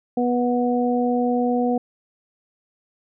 harmonic tone, 244.6 Hz, B3, 16 cents flat, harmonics 1 / 2 / 3, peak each -20 / -23 / -25 dBFS, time 0.17-1.78 s, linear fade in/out 5 ms, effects none

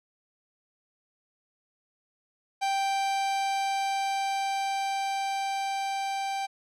45% pulse tone with level ramp, 784 Hz, G5, in tune, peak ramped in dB -25 to -29 dBFS, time 2.61-6.47 s, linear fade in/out 20 ms, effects low-pass 8000 Hz 12 dB/octave

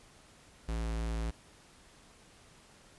square tone, 56 Hz, A1, 31 cents sharp, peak -33 dBFS, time 0.68-1.31 s, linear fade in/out 10 ms, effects pink hiss -59 dBFS RMS until 2.98 s + resampled to 24000 Hz

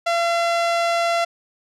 sawtooth tone with low-pass filter, 681 Hz, F5, 44 cents flat, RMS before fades -20 dBFS, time 0.06-1.25 s, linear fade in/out 10 ms, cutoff 6200 Hz, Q 0.59, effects none

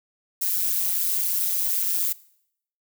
violet noise with amplitude modulation, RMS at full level -20 dBFS, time 0.41-2.13 s, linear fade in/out 10 ms, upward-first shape sine, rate 183 Hz, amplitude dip 95%, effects noise-tail reverb RT60 0.7 s tail -21 dB re dry

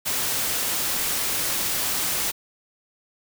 white noise, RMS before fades -25 dBFS, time 0.05-2.32 s, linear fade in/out 20 ms, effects none

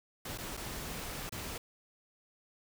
pink noise with dropouts, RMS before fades -41 dBFS, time 0.25-1.58 s, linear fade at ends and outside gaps 5 ms, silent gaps 0.377-0.383 / 0.569-0.573 / 1.294-1.321 s, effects none

